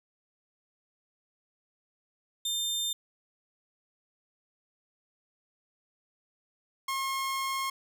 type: tone pair in turn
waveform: sawtooth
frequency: 3600 / 1076.5 Hz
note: A7 / C6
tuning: +39 / +49 cents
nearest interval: octave + major sixth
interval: 2090 cents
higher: first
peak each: -26 dBFS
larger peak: neither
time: 2.45-2.93 / 6.88-7.7 s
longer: second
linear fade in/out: 5 ms
effects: none